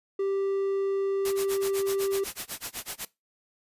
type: tone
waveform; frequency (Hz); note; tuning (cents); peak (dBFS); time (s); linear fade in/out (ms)
triangle; 392; G4; 0; -23; 0.19-2.24; 5
type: noise with tremolo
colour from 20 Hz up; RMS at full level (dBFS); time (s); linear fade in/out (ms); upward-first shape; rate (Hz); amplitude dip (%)
white; -33; 1.25-3.05; 2; sine; 8; 100
effects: noise-tail reverb RT60 0.2 s tail -20 dB re dry + resampled to 32000 Hz